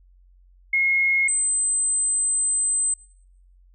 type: tone pair in turn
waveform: sine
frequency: 2159 / 8151 Hz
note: C#7 / C9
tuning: -46 / -46 cents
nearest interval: octave + major seventh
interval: 2300 cents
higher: second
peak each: -17 / -19 dBFS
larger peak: first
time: 0.73-1.28 / 1.28-2.94 s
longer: second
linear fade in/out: 5 ms
effects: noise-tail reverb RT60 0.7 s tail -22 dB re dry + added 45 Hz sine -51 dBFS peak until 3.74 s